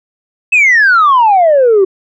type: exponential sweep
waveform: sine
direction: down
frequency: 2637 to 370 Hz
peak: -3 dBFS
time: 0.52-1.85 s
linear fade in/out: 10 ms
effects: tanh soft clip ceiling -2 dBFS

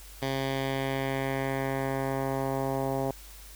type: tone with low-pass filter sweep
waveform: 10% pulse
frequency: 134.8 Hz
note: C#3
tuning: 48 cents flat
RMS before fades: -30 dBFS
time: 0.22-3.11 s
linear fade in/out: 2 ms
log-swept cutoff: 4300 to 780 Hz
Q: 1.4
effects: added 50 Hz sine -47 dBFS peak until 3.55 s + white hiss -50 dBFS RMS until 3.55 s

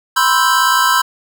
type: chord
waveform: square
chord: C major seventh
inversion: third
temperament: equal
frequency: 987.8 / 1046.5 / 1318.5 / 1568 Hz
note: B5 / C6 / E6 / G6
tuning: 0 / 0 / 0 / 0 cents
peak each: -17 dBFS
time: 0.16-1.02 s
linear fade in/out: 10 ms
effects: none

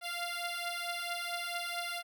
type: beating tone pair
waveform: 10% pulse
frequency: 693 / 697.5 Hz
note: F5 / F5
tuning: -14 / -2 cents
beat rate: 4.5 Hz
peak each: -30 dBFS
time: 0.01-2.03 s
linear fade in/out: 50 ms
effects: none

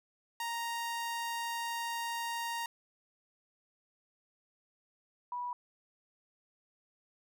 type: tone pair in turn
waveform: sawtooth / sine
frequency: 932.3 / 977.8 Hz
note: A#5 / B5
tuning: 0 / -18 cents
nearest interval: minor second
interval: 82 cents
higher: second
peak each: -31 / -35 dBFS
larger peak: first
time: 0.4-2.66 / 5.32-5.53 s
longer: first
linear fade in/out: 2 ms
effects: none

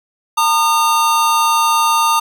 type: tone pair together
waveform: square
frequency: 913.2 / 1219 Hz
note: A#5 / D#6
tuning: -36 / -36 cents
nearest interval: perfect fourth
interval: 500 cents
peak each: -15 dBFS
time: 0.37-2.2 s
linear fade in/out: 10 ms
effects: none

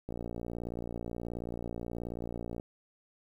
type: click train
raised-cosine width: 2 ms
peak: -25 dBFS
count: 148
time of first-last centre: 0.09-2.599 s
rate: 58.6 Hz
effects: 10-bit

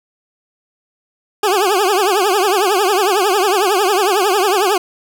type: tone with vibrato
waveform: 20% pulse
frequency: 392 Hz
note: G4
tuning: in tune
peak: -7 dBFS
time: 1.43-4.78 s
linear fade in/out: 5 ms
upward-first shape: triangle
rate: 11 Hz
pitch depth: 200 cents each way
effects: none

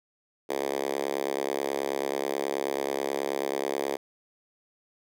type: tone with high-pass filter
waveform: 5% pulse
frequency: 69.3 Hz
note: C#2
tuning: in tune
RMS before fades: -30 dBFS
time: 0.49-3.97 s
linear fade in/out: 10 ms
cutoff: 400 Hz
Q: 2.1
effects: none

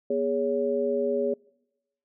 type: tone cluster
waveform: sine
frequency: 242.8 / 412.6 / 562 Hz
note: B3 / G#4 / C#5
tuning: -29 / -11 / +24 cents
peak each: -31 / -26 / -27 dBFS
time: 0.1-1.34 s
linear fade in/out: 5 ms
effects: noise-tail reverb RT60 0.9 s tail -25 dB re dry

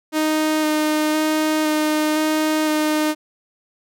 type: tone with vibrato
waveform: sawtooth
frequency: 308.4 Hz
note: D#4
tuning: 15 cents flat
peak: -13 dBFS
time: 0.12-3.15 s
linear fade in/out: 50 ms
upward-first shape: square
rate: 0.98 Hz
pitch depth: 11 cents each way
effects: none

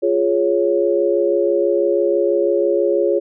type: chord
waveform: sine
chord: Db major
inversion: first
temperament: equal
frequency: 349.2 / 415.3 / 554.4 Hz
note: F4 / Ab4 / Db5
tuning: 0 / 0 / 0 cents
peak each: -18 dBFS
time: 0.02-3.2 s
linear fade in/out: 20 ms
effects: none

